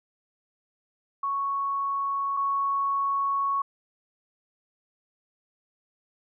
sine tone pair in turn, 1108.7 / 1108.7 Hz, C#6 / C#6, 0 / 0 cents, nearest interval unison, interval 0 cents, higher neither, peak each -25 / -23 dBFS, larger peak second, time 1.23-2.37 / 2.37-3.62 s, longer second, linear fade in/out 5 ms, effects none

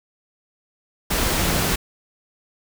sine tone in noise, 174.61 Hz, F3, in tune, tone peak -28 dBFS, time 1.41-1.71 s, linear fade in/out 10 ms, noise pink, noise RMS -21 dBFS, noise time 1.1-1.76 s, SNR -10 dB, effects none

